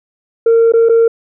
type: tone with dropouts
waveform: sine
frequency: 458.7 Hz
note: A#4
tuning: 28 cents flat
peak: -4 dBFS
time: 0.46-1.08 s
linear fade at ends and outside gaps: 5 ms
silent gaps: 0.722-0.736 / 0.888-0.894 s
effects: tanh soft clip ceiling -4 dBFS